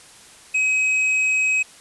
sine tone with tanh clipping, 2540 Hz, D#7, 35 cents sharp, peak -18 dBFS, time 0.54-1.63 s, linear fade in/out 10 ms, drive 7 dB, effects white hiss -46 dBFS RMS until 1.8 s + resampled to 24000 Hz

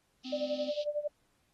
triangle tone, 257.4 Hz, C4, 28 cents flat, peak -37 dBFS, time 0.24-0.71 s, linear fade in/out 20 ms
pink band-pass noise, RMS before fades -48 dBFS, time 0.24-0.84 s, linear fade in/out 5 ms, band 2900 to 4900 Hz, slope 48 dB/octave
sine tone with tremolo, 592 Hz, D5, 14 cents sharp, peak -28 dBFS, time 0.32-1.08 s, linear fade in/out 10 ms, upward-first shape sine, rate 11 Hz, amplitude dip 85%
effects pink hiss -74 dBFS RMS until 1.53 s + AAC 32 kbps

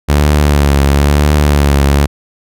sawtooth tone with vibrato, 72.1 Hz, D2, 31 cents flat, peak -3 dBFS, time 0.08-2.07 s, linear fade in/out 20 ms, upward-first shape triangle, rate 1 Hz, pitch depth 62 cents each way, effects none

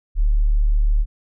sine tone, 37 Hz, D1, 14 cents sharp, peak -13 dBFS, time 0.15-1.06 s, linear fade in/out 50 ms, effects none

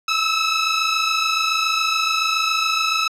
15% pulse tone pair together, 1288 / 1315.1 Hz, E6 / E6, -41 / -4 cents, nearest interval unison, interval 37 cents, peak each -14 dBFS, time 0.08-3.08 s, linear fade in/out 5 ms, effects low-pass 7000 Hz 12 dB/octave

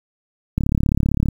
click train, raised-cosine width 5 ms, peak -5 dBFS, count 26, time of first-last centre 0.58-1.286 s, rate 35.4 Hz, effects 7-bit

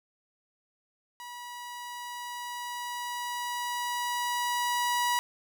sawtooth tone with level ramp, 970 Hz, B5, 31 cents flat, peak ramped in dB -37 to -21 dBFS, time 1.2-5.19 s, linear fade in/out 0 ms, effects none

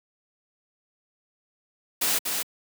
white noise with echo, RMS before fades -24 dBFS, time 2.01-2.19 s, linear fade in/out 10 ms, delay 240 ms, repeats 1, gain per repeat -4 dB, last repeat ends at 2.43 s, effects high-pass 200 Hz 12 dB/octave

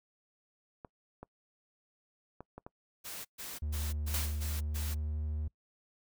clicks, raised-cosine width 1 ms, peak -31 dBFS, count 5, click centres 0.848 / 1.23 / 2.406 / 2.58 / 2.665 s
white noise bursts, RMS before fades -43 dBFS, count 6, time 3.04-4.95 s, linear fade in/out 20 ms, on 210 ms, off 130 ms
triangle tone with pitch glide, 75 to 76.09 Hz, D2 to D#2, +37 to -38 cents, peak -31 dBFS, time 3.62-5.48 s, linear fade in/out 5 ms, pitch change +25 cents, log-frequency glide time 4.3-5.23 s
white noise with exponential decay, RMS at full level -33 dBFS, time 4.14-4.6 s, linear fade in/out 1 ms, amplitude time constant 100 ms
effects noise-tail reverb RT60 0.1 s tail -24 dB re dry

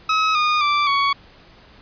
sawtooth tone with pitch steps, 1280 / 1224.3 / 1171.1 / 1120.1 Hz, D#6 / D#6 / D6 / C#6, +49 / -28 / -5 / +18 cents, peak -12 dBFS, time 0.09-1.13 s, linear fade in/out 5 ms, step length 260 ms, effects pink hiss -48 dBFS RMS until 1.81 s + resampled to 11025 Hz

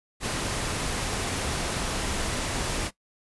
pink noise, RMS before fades -29 dBFS, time 0.2-2.91 s, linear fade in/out 50 ms, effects noise-tail reverb RT60 0.1 s tail -18 dB re dry + resampled to 24000 Hz

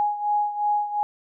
sine beating tone pair, 830.6 / 833.4 Hz, G#5 / G#5, 0 / +6 cents, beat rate 2.8 Hz, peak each -22 / -27 dBFS, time 0-1.03 s, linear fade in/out 0 ms, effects none

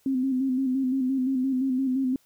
sine tone with vibrato, 261.6 Hz, C4, in tune, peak -22 dBFS, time 0.06-2.16 s, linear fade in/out 2 ms, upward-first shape square, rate 5.8 Hz, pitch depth 45 cents each way, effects white hiss -64 dBFS RMS until 2.25 s

